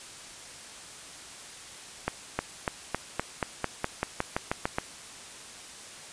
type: accelerating click train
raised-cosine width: 0.5 ms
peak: -11 dBFS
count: 14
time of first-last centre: 2.08-4.785 s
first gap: 310 ms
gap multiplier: 0.93
effects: white hiss -45 dBFS RMS until 6.12 s + resampled to 22050 Hz